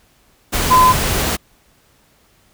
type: tone in noise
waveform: sine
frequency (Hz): 1018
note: C6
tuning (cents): -48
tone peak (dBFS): -7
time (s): 0.7-0.93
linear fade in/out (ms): 20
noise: pink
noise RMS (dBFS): -18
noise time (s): 0.52-1.37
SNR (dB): +8
effects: pink hiss -55 dBFS RMS until 2.53 s